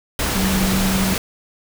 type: tone in noise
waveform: sine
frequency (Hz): 190.5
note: G3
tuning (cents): -49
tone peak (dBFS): -18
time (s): 0.35-1.14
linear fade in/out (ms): 2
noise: pink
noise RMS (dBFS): -21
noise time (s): 0.19-1.18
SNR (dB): 0
effects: none